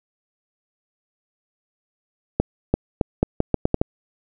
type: accelerating click train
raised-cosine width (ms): 2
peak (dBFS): -3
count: 9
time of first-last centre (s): 2.4-3.815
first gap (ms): 340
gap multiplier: 0.8
effects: none